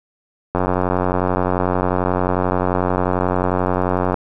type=click train; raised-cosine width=1 ms; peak=-4 dBFS; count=329; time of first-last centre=0.55-4.143 s; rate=91.3 Hz; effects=none

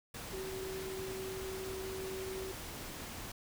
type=tone in noise; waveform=sine; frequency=380 Hz; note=F#4; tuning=46 cents sharp; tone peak=-40 dBFS; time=0.33-2.52 s; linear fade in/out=5 ms; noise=pink; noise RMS=-45 dBFS; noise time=0.14-3.32 s; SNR=+2 dB; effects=none

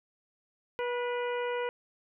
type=harmonic tone with a mistuned harmonic; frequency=486.1 Hz; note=B4; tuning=28 cents flat; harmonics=1 / 2 / 3 / 4 / 5 / 6; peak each=-31 / -37 / -41 / -43 / -45 / -47 dBFS; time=0.79-1.69 s; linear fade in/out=0 ms; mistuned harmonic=4; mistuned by=+41 cents; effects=none

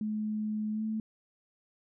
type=tone with pitch glide; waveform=sine; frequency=213.9 to 218.5 Hz; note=A3 to A3; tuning=-49 to -12 cents; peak=-30 dBFS; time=0.01-1 s; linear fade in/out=2 ms; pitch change=+37 cents; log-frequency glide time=0.72-0.83 s; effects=none

